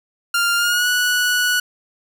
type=tone with pitch glide; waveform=sawtooth; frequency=1396.9 to 1472.3 Hz; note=F6 to F#6; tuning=0 to -9 cents; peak=-12 dBFS; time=0.34-1.6 s; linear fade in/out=5 ms; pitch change=+91 cents; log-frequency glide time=0.56-0.88 s; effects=none